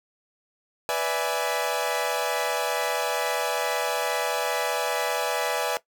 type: chord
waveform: sawtooth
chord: E dominant seventh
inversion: second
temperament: equal with one note detuned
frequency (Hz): 493.9 / 584.3 / 659.3 / 830.6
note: B4 / D5 / E5 / G#5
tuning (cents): 0 / -9 / 0 / 0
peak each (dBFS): -26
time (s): 0.89-5.77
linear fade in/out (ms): 0
effects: noise-tail reverb RT60 0.1 s tail -17 dB re dry